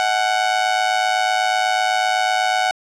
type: tone with amplitude modulation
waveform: sawtooth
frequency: 743 Hz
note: F#5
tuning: 7 cents sharp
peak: -9 dBFS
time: 0-2.71 s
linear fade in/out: 0 ms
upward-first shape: sine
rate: 108 Hz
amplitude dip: 70%
effects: low-pass 6000 Hz 12 dB/octave